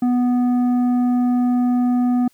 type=tone with tanh clipping; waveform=triangle; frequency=246.5 Hz; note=B3; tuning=3 cents flat; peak=-16 dBFS; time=0.02-2.28 s; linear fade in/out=5 ms; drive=12 dB; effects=white hiss -59 dBFS RMS until 2.33 s